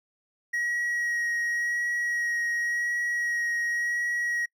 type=tone with vibrato; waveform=triangle; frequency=1900 Hz; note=A#6; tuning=33 cents sharp; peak=-24 dBFS; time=0.53-4.46 s; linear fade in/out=10 ms; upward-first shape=sine; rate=0.91 Hz; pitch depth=12 cents each way; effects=noise-tail reverb RT60 0.1 s tail -26 dB re dry